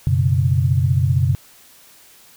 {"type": "chord", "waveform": "sine", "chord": "F# suspended fourth", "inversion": "none", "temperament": "just", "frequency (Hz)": [92.5, 123.33, 138.75], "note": ["F#2", "B2", "C#3"], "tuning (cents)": [0, -2, 2], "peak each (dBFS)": -18, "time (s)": [0.07, 1.35], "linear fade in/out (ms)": 0, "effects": ["white hiss -48 dBFS RMS until 2.36 s"]}